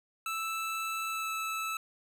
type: tone with pitch glide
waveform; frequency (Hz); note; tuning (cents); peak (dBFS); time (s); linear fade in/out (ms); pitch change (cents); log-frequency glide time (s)
25% pulse; 1318.5 to 1310.1; E6 to E6; 0 to -11; -29; 0.26-1.77; 2; -11; 1.08-1.3
effects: none